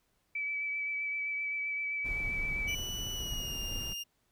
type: tone with vibrato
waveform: sine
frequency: 2300 Hz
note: D7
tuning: 37 cents flat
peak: -32 dBFS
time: 0.35-2.75 s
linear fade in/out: 5 ms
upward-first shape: triangle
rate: 7.7 Hz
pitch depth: 19 cents each way
type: noise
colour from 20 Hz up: brown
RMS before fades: -40 dBFS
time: 2.04-3.94 s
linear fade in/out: 20 ms
type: tone with pitch glide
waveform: 30% pulse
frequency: 2960 to 2817 Hz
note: F#7 to F7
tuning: 0 to +14 cents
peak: -34 dBFS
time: 2.67-4.04 s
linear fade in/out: 20 ms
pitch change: -86 cents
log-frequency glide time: 3.13-3.57 s
effects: pink hiss -75 dBFS RMS until 4.31 s